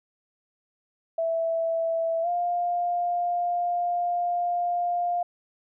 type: tone with pitch glide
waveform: sine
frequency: 659.3 to 702.6 Hz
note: E5 to F5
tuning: 0 to +10 cents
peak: -23 dBFS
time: 1.18-5.23 s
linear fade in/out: 5 ms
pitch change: +110 cents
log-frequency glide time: 2.22-2.28 s
effects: none